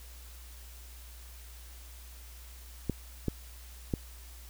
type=clicks; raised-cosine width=3 ms; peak=-16 dBFS; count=3; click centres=2.897 / 3.283 / 3.938 s; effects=added 60 Hz sine -47 dBFS peak until 4.49 s + white hiss -54 dBFS RMS until 4.49 s